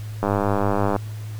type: click train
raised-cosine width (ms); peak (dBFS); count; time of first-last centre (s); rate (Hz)
1; -7; 75; 0.23-0.963; 101
effects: added 107 Hz sine -29 dBFS peak until 1.39 s + pink hiss -46 dBFS RMS until 1.39 s